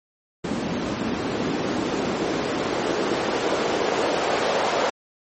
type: noise with band-pass filter sweep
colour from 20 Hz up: white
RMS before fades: -24 dBFS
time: 0.44-4.9 s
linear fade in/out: 5 ms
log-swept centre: 210 to 570 Hz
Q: 1.4
effects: MP3 32 kbps